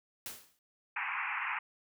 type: noise with exponential decay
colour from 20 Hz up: white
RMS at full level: -39 dBFS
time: 0.26-0.59 s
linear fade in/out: 1 ms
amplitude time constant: 71 ms
type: band-pass noise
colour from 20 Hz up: white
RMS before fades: -36 dBFS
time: 0.96-1.59 s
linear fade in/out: 5 ms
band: 810 to 2600 Hz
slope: 96 dB/octave
effects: none